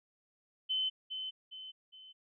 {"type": "tone with echo", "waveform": "sine", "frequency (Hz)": 3053, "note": "G7", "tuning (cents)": -46, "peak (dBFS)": -30, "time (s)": [0.69, 0.9], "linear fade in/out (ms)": 20, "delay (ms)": 410, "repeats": 3, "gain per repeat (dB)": -7, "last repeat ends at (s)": 2.13, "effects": []}